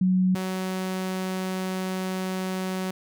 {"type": "tone pair in turn", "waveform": ["sine", "sawtooth"], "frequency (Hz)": [185, 186.93], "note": ["F#3", "F#3"], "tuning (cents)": [0, 18], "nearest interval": "unison", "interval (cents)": 18, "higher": "second", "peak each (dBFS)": [-18, -23], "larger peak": "first", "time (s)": [[0.01, 0.35], [0.35, 2.91]], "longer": "second", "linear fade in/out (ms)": 5, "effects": []}